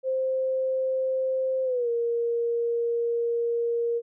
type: tone with pitch glide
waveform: sine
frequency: 523.3 to 468.9 Hz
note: C5 to A#4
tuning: 0 to +10 cents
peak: -23 dBFS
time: 0.03-4.02 s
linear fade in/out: 50 ms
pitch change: -190 cents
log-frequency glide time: 1.64-1.89 s
effects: none